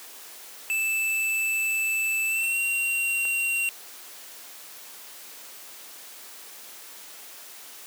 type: tone with pitch glide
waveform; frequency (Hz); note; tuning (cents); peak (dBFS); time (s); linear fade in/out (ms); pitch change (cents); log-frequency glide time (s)
square; 2637 to 2751; E7 to F7; 0 to -27; -24; 0.7-3.69; 0; +73; 2.27-2.59
type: click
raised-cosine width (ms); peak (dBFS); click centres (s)
0.5; -25; 3.253
effects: white hiss -44 dBFS RMS until 7.86 s + high-pass 300 Hz 12 dB/octave